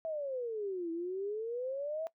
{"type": "exponential two-way sweep", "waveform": "sine", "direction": "down then up", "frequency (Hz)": [659.3, 326.6, 659.3], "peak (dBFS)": -34, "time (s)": [0.05, 2.07], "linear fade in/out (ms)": 0, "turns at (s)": 0.91, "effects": ["noise-tail reverb RT60 0.1 s tail -20 dB re dry"]}